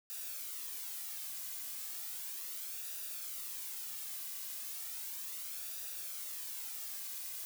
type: noise with flanger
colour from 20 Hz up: blue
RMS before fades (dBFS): -43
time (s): 0.1-7.45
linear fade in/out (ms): 0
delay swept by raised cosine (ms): 0.93 to 2.23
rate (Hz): 0.35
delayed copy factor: -0.5
effects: none